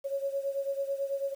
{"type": "beating tone pair", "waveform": "sine", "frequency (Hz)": [550, 559.1], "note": ["C#5", "C#5"], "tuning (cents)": [-14, 15], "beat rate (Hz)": 9.1, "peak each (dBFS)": [-31, -35], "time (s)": [0.04, 1.35], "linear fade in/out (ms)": 20, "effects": ["9-bit"]}